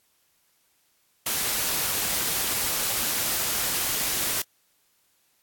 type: noise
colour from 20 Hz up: white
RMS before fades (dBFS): -26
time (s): 1.26-4.42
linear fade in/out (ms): 5
effects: white hiss -67 dBFS RMS until 5.42 s + AAC 64 kbps